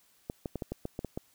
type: clicks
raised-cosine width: 2 ms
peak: -21 dBFS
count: 9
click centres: 0.299 / 0.458 / 0.557 / 0.622 / 0.72 / 0.854 / 0.991 / 1.047 / 1.175 s
effects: white hiss -66 dBFS RMS until 1.34 s